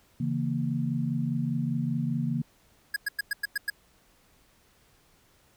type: chord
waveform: sine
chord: A# diminished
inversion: first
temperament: equal with one note detuned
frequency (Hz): 138.59 / 163.58 / 233.1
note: C#3 / E3 / A#3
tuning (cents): 0 / -13 / 0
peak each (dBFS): -30 / -31 / -30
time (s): 0.2-2.42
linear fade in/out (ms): 5
type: tone bursts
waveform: square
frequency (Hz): 1661.2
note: G#6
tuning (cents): 0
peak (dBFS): -26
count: 7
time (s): 2.94-3.701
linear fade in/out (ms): 5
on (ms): 23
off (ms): 100
effects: pink hiss -63 dBFS RMS until 5.56 s